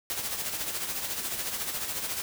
white noise with tremolo, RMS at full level -31 dBFS, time 0.1-2.22 s, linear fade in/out 0 ms, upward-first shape sine, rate 14 Hz, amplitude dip 50%, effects none

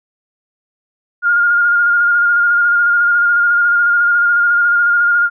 sine tone with vibrato, 1416 Hz, F6, 23 cents sharp, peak -9 dBFS, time 1.22-5.3 s, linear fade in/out 50 ms, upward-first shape square, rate 14 Hz, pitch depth 18 cents each way, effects none

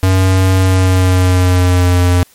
square tone with pitch glide, 94 to 89.08 Hz, F#2 to F2, +28 to +35 cents, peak -8 dBFS, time 0.03-2.23 s, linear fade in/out 0 ms, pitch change -93 cents, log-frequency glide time 0.59-2.01 s, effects white hiss -47 dBFS RMS until 2.34 s + MP3 64 kbps

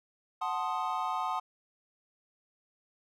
triangle chord, F# diminished seventh, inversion none, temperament equal, 740 / 880 / 1046.5 / 1244.5 Hz, F#5 / A5 / C6 / Eb6, 0 / 0 / 0 / 0 cents, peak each -34 dBFS, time 0.41-1.4 s, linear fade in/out 10 ms, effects none

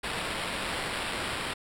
blue noise with sample-and-hold, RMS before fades -33 dBFS, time 0.03-1.54 s, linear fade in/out 10 ms, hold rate 6300 Hz, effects low-pass 11000 Hz 12 dB/octave

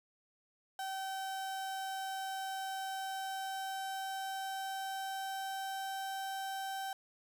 35% pulse tone with pitch glide, 770 to 774.9 Hz, G5 to G5, -31 to -20 cents, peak -36 dBFS, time 0.79-6.93 s, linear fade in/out 2 ms, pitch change +11 cents, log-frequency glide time 2.88-6.17 s, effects 11-bit

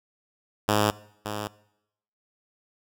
5% pulse tone with echo, 105 Hz, G#2, 19 cents sharp, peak -9 dBFS, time 0.68-0.91 s, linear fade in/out 10 ms, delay 570 ms, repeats 1, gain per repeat -10 dB, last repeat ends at 1.48 s, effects noise-tail reverb RT60 0.8 s tail -21 dB re dry

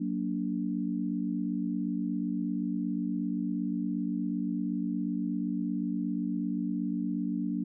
sine chord, Gb augmented, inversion none, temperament equal with one note detuned, 185 / 233.1 / 290.3 Hz, Gb3 / Bb3 / D4, 0 / 0 / -20 cents, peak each -33 dBFS, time 0-7.64 s, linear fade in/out 10 ms, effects none

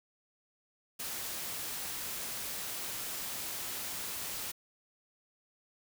white noise, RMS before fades -39 dBFS, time 0.99-4.52 s, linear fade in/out 10 ms, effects none

